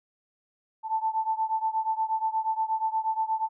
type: beating tone pair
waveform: sine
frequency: 880 / 888.4 Hz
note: A5 / A5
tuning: 0 / +16 cents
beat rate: 8.4 Hz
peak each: -27 / -29 dBFS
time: 0.83-3.49 s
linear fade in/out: 50 ms
effects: none